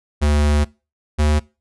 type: tone pair in turn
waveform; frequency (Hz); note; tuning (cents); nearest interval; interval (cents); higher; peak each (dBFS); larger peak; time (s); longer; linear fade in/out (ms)
square; 73.9 / 75.28; D2 / D2; +11 / +43; unison; 32; second; -14; neither; 0.21-0.65 / 1.18-1.4; first; 20
effects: noise-tail reverb RT60 0.3 s tail -23 dB re dry + resampled to 24000 Hz